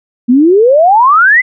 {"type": "exponential sweep", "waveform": "sine", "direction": "up", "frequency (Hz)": [233.1, 2088], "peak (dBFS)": -3, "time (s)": [0.28, 1.42], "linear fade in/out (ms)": 20, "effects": []}